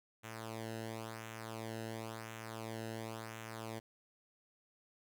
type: tone with flanger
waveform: sawtooth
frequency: 112.5 Hz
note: A2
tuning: 39 cents sharp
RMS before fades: -45 dBFS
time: 0.23-3.8 s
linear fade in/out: 20 ms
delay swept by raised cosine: 0.21 to 0.88 ms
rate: 0.95 Hz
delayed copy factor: -0.7
effects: none